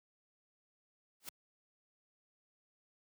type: noise with exponential growth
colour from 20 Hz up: white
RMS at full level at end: -40 dBFS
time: 1.2-1.29 s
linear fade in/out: 2 ms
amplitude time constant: 18 ms
effects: high-pass 100 Hz 12 dB/octave